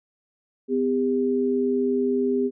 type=tone pair together; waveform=sine; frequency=253.1 / 401.8 Hz; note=B3 / G4; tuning=+43 / +43 cents; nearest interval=minor sixth; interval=800 cents; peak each=-23 / -22 dBFS; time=0.68-2.51 s; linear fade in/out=50 ms; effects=none